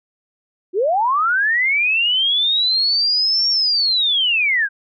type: linear two-way sweep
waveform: sine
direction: up then down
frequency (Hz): 336 to 5560 to 1542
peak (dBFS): -14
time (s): 0.73-4.69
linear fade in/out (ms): 50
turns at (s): 3.49
effects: none